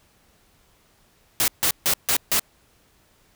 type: noise bursts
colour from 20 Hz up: white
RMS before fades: -20 dBFS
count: 5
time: 1.4-2.395 s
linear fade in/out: 0 ms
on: 79 ms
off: 150 ms
effects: pink hiss -60 dBFS RMS until 3.35 s